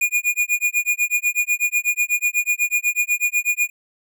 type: tone with tremolo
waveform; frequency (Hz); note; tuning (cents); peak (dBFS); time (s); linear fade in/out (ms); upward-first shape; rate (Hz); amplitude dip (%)
square; 2441; D#7; -34; -15; 0.01-3.7; 5; sine; 8.1; 100
effects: none